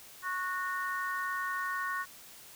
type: harmonic tone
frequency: 367.8 Hz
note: F#4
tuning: 10 cents flat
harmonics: 3 / 4 / 5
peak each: -35 / -37 / -37 dBFS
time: 0.22-2.06 s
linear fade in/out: 50 ms
effects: white hiss -52 dBFS RMS until 2.55 s